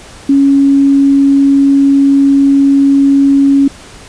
sine tone, 277.2 Hz, C#4, in tune, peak -4 dBFS, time 0.29-3.68 s, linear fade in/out 5 ms, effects pink hiss -34 dBFS RMS until 4.08 s + resampled to 22050 Hz

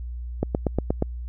click train, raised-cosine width 2 ms, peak -8 dBFS, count 6, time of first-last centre 0.43-1.024 s, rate 8.42 Hz, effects added 60 Hz sine -30 dBFS peak until 1.28 s

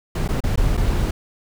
brown noise with dropouts, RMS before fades -19 dBFS, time 0.15-1.11 s, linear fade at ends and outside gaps 5 ms, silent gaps 0.279-0.288 / 0.405-0.437 / 0.559-0.574 / 0.77-0.774 s, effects none

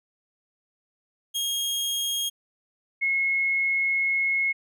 sawtooth / sine tone pair in turn, 3255 / 2172 Hz, G#7 / C#7, -36 / -36 cents, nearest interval perfect fifth, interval 700 cents, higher first, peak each -22 / -21 dBFS, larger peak second, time 1.34-2.3 / 3.01-4.53 s, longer second, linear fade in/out 20 ms, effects none

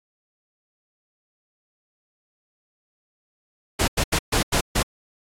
pink noise bursts at uneven times, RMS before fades -20 dBFS, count 6, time 3.79-3.88 / 3.97-4.04 / 4.12-4.19 / 4.32-4.43 / 4.52-4.61 / 4.75-4.83 s, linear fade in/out 10 ms, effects low-pass 11000 Hz 12 dB/octave + AAC 64 kbps

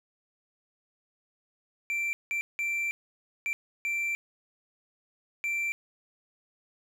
triangle tone bursts at uneven times, 2349 Hz, D7, in tune, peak -26 dBFS, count 6, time 1.9-2.13 / 2.31-2.41 / 2.59-2.91 / 3.46-3.53 / 3.85-4.15 / 5.44-5.72 s, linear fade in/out 0 ms, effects none

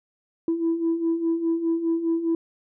sine beating tone pair, 327.5 / 332.4 Hz, E4 / E4, -11 / +15 cents, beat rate 4.9 Hz, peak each -27 / -21 dBFS, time 0.48-2.35 s, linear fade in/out 2 ms, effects tanh soft clip ceiling -16 dBFS

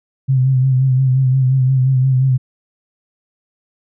sine tone with vibrato, 130.81 Hz, C3, in tune, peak -10 dBFS, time 0.28-2.38 s, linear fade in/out 20 ms, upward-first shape sine, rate 5.7 Hz, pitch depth 45 cents each way, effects none

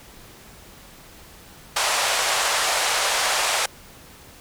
pink band-pass noise, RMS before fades -22 dBFS, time 1.76-3.66 s, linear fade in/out 5 ms, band 610 to 9800 Hz, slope 24 dB/octave, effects pink hiss -46 dBFS RMS until 4.4 s

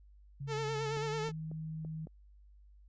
sine tone with pitch glide, 138.59 to 158.28 Hz, C#3 to D#3, 0 to +30 cents, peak -38 dBFS, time 0.4-2.06 s, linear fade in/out 10 ms, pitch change +230 cents, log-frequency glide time 0.87-1.31 s
sawtooth tone with vibrato, 440 Hz, A4, in tune, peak -31 dBFS, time 0.47-1.32 s, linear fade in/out 50 ms, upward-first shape sine, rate 9.1 Hz, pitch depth 48 cents each way
clicks, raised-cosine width 2 ms, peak -36 dBFS, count 5, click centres 0.971 / 1.288 / 1.515 / 1.849 / 2.071 s
effects added 50 Hz sine -56 dBFS peak until 2.88 s + resampled to 16000 Hz

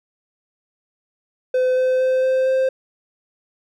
triangle tone with pitch steps, 510 / 513.5 / 517.1 / 520.7 / 524.3 Hz, C5 / C5 / C5 / C5 / C5, -44 / -33 / -20 / -8 / +3 cents, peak -13 dBFS, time 1.54-2.69 s, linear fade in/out 5 ms, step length 230 ms, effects none

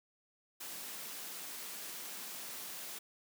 white high-pass noise, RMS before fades -45 dBFS, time 0.6-2.99 s, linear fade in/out 10 ms, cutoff 160 Hz, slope 24 dB/octave, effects none

